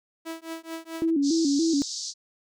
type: tone with tremolo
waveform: sawtooth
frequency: 326.6 Hz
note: E4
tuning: 16 cents flat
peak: -27 dBFS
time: 0.25-1.11 s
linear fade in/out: 20 ms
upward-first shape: triangle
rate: 4.6 Hz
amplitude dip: 100%
type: tone with vibrato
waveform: sine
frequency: 303.9 Hz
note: D#4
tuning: 41 cents flat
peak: -20 dBFS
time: 1.02-1.82 s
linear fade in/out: 0 ms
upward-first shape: square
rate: 3.5 Hz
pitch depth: 130 cents each way
type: band-pass noise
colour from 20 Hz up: pink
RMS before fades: -34 dBFS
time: 1.22-2.14 s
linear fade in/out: 50 ms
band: 4300 to 6900 Hz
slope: 48 dB/octave
effects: none